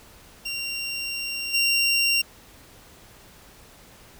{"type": "tone with level steps", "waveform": "25% pulse", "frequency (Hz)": 2765, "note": "F7", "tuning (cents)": -18, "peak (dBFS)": [-24, -15], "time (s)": [0.45, 2.22], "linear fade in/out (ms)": 10, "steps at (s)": 1.53, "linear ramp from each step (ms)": 20, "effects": ["pink hiss -50 dBFS RMS until 4.19 s"]}